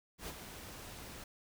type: noise with ADSR envelope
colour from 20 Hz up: pink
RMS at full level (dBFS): -42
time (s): 0.18-1.24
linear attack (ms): 99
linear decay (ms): 41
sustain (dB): -7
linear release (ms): 4
effects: none